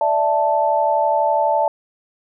sine chord, D suspended second, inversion none, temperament equal, 587.3 / 659.3 / 880 Hz, D5 / E5 / A5, 0 / 0 / 0 cents, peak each -20 / -20 / -17 dBFS, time 0.01-1.68 s, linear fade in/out 2 ms, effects none

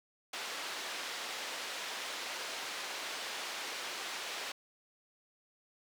white band-pass noise, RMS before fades -41 dBFS, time 0.33-4.52 s, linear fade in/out 5 ms, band 400 to 4200 Hz, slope 12 dB/octave, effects none

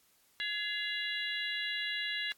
harmonic tone with a mistuned harmonic, 563 Hz, C#5, 27 cents sharp, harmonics 3 / 4 / 5 / 6 / 7, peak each -38 / -39 / -40 / -41 / -41 dBFS, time 0.4-2.32 s, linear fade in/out 0 ms, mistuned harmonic 4, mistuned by -150 cents, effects white hiss -68 dBFS RMS until 2.37 s + AAC 64 kbps

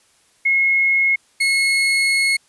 sine / 35% pulse tone pair in turn, 2167 / 2175 Hz, C#7 / C#7, -40 / -33 cents, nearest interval unison, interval 7 cents, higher second, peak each -13 dBFS, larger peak neither, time 0.45-1.16 / 1.4-2.37 s, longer second, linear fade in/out 10 ms, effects white hiss -57 dBFS RMS until 2.48 s + resampled to 24000 Hz

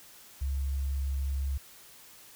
sine tone, 68.4 Hz, C#2, 23 cents flat, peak -28 dBFS, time 0.41-1.58 s, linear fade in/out 10 ms, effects white hiss -53 dBFS RMS until 2.35 s

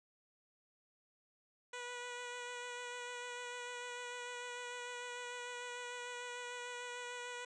10% pulse tone with vibrato, 488.9 Hz, B4, 18 cents flat, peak -35 dBFS, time 1.73-7.45 s, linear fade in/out 5 ms, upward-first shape sine, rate 6.7 Hz, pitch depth 14 cents each way, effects resampled to 22050 Hz

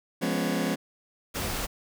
sawtooth chord, C# dominant seventh, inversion first, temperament just, 173.24 / 207.9 / 249.5 / 277.2 Hz, E#3 / G#3 / B3 / C#4, -14 / +2 / +18 / 0 cents, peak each -27 dBFS, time 0.21-0.76 s, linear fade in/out 20 ms
pink noise, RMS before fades -31 dBFS, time 1.34-1.67 s, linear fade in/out 20 ms
effects none

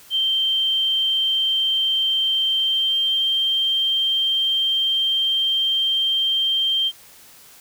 sine tone with pitch glide, 3136 to 3160 Hz, G7 to G7, 0 to +13 cents, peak -17 dBFS, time 0.1-6.92 s, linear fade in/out 50 ms, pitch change +13 cents, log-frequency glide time 2.58-3.28 s, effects white hiss -47 dBFS RMS until 7.6 s

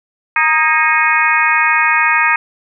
harmonic tone with a mistuned harmonic, 311.1 Hz, D#4, in tune, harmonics 3 / 4 / 5 / 6 / 7 / 8, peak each -17 / -17 / -17 / -17 / -17 / -17 dBFS, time 0.36-2.36 s, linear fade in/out 2 ms, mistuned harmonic 5, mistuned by +73 cents, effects none

